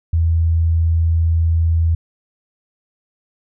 sine tone, 82.41 Hz, E2, in tune, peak -12 dBFS, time 0.13-1.95 s, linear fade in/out 5 ms, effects none

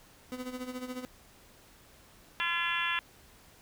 30% pulse tone with tremolo, 252.4 Hz, B3, 38 cents sharp, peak -32 dBFS, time 0.32-1.05 s, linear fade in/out 0 ms, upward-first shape sine, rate 14 Hz, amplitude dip 70%
harmonic tone, 341.5 Hz, F4, 39 cents flat, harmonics 3 / 4 / 5 / 6 / 7 / 8 / 9 / 10, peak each -36 / -38 / -34 / -39 / -38 / -35 / -41 / -39 dBFS, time 2.4-2.99 s, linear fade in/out 0 ms
effects pink hiss -58 dBFS RMS until 3.61 s

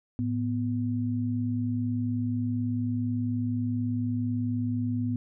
sine tone pair together, 108.77 / 247.1 Hz, A2 / B3, -19 / +1 cents, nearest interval octave + major second, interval 1420 cents, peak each -29 / -28 dBFS, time 0.19-5.16 s, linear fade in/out 0 ms, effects none

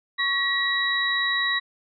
sine tone cluster, 1114 / 1914 / 3871 Hz, C#6 / A#6 / B7, +8 / +45 / -35 cents, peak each -30 / -23 / -26 dBFS, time 0.18-1.6 s, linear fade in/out 20 ms, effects none

